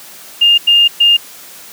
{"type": "tone bursts at uneven times", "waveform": "sine", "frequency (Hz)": 2818, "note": "F7", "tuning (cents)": 15, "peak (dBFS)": -5, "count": 3, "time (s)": [[0.41, 0.58], [0.67, 0.88], [1, 1.17]], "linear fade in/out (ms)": 10, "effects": ["white hiss -35 dBFS RMS until 1.72 s", "high-pass 150 Hz 12 dB/octave"]}